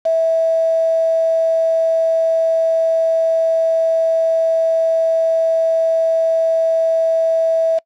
sine tone with quantisation, 653 Hz, E5, 17 cents flat, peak -12 dBFS, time 0.05-7.79 s, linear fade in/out 10 ms, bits 5, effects noise-tail reverb RT60 0.1 s tail -25 dB re dry + low-pass 4000 Hz 12 dB/octave

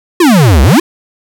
square exponential two-way sweep, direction down then up, 374.7 to 62 to 374.7 Hz, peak -4 dBFS, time 0.2-0.8 s, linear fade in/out 5 ms, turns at 0.62 s, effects none

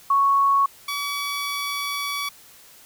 sine / 15% pulse tone pair in turn, 1108.7 / 1139.2 Hz, C#6 / C#6, 0 / +47 cents, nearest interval unison, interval 47 cents, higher second, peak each -15 / -19 dBFS, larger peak first, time 0.1-0.66 / 0.88-2.29 s, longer second, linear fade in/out 5 ms, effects white hiss -49 dBFS RMS until 2.85 s

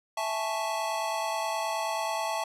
square chord, A major seventh, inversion second, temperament equal, 659.3 / 830.6 / 880 / 1108.7 Hz, E5 / G#5 / A5 / C#6, 0 / 0 / 0 / 0 cents, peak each -34 / -38 / -33 / -37 dBFS, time 0.17-2.44 s, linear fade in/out 5 ms, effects low-pass 12000 Hz 12 dB/octave

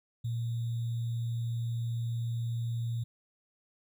sine tone with sample-and-hold, 116.54 Hz, A#2, in tune, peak -30 dBFS, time 0.24-3.04 s, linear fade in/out 10 ms, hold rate 3675 Hz, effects none

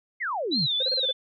sine exponential sweep, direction down, 2217 to 123.4 Hz, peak -26 dBFS, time 0.2-0.67 s, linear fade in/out 20 ms
sine tone with vibrato, 3830 Hz, A#7, 46 cents sharp, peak -23 dBFS, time 0.51-1.13 s, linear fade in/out 20 ms, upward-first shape sine, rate 3 Hz, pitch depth 170 cents each way
triangle tone bursts, 523.3 Hz, C5, in tune, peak -26 dBFS, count 6, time 0.8-1.113 s, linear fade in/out 5 ms, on 28 ms, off 29 ms
effects none

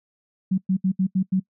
sine tone bursts at uneven times, 188.2 Hz, F#3, 30 cents sharp, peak -17 dBFS, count 6, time 0.51-0.58 / 0.69-0.77 / 0.84-0.92 / 0.99-1.07 / 1.15-1.23 / 1.32-1.4 s, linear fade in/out 10 ms, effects noise-tail reverb RT60 0.1 s tail -23 dB re dry

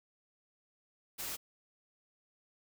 white noise, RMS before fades -40 dBFS, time 1.18-1.37 s, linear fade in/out 20 ms, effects none

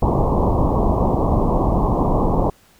pink low-pass noise, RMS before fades -17 dBFS, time 0.02-2.5 s, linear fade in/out 5 ms, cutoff 1100 Hz, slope 96 dB/octave, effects pink hiss -53 dBFS RMS until 2.79 s

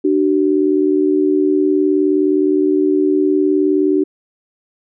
sine tone pair together, 299 / 378.4 Hz, D4 / F#4, +31 / +39 cents, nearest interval major third, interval 408 cents, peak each -14 dBFS, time 0.04-4.04 s, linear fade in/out 10 ms, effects none

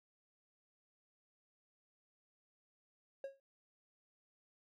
triangle tone with exponential decay, 546 Hz, C#5, 26 cents flat, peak -36 dBFS, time 3.24-3.4 s, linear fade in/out 2 ms, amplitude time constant 34 ms, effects none

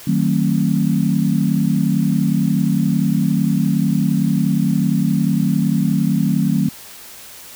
sine chord, D# diminished seventh, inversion none, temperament just, 155.56 / 186.68 / 224 / 268.8 Hz, D#3 / F#3 / A3 / C4, 0 / +16 / +31 / +47 cents, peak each -19 / -18 / -19 / -22 dBFS, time 0.07-6.69 s, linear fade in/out 5 ms, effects white hiss -38 dBFS RMS until 7.55 s

